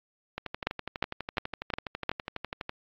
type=two click trains; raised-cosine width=0.3 ms; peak=-17 / -9 dBFS; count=29 / 5; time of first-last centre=0.38-2.694 / 0.67-2.093 s; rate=12.1 / 2.81 Hz; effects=low-pass 4000 Hz 12 dB/octave + AAC 48 kbps